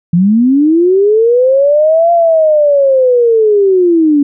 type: linear two-way sweep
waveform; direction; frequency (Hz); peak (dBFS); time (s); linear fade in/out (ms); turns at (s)
sine; up then down; 164.81 to 690 to 280.1; -5; 0.13-4.23; 5; 2.12
effects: none